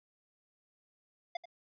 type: tone with echo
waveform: square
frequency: 698.5 Hz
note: F5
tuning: in tune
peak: -34 dBFS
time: 1.35-1.37 s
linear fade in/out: 5 ms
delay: 86 ms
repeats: 1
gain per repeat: -13 dB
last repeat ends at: 1.456 s
effects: resampled to 11025 Hz